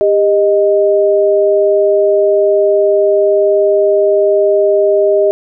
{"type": "tone pair together", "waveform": "sine", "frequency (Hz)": [399.6, 620.7], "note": ["G4", "D#5"], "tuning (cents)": [33, -4], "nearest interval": "minor sixth", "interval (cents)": 763, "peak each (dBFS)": -10, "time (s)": [0.01, 5.31], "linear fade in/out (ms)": 0, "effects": []}